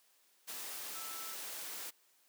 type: tone in noise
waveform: sine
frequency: 1318.5 Hz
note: E6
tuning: in tune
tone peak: -50 dBFS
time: 0.94-1.35 s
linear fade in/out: 20 ms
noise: white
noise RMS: -44 dBFS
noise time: 0.47-1.91 s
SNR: -9 dB
effects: white hiss -70 dBFS RMS until 2.28 s + high-pass 300 Hz 12 dB/octave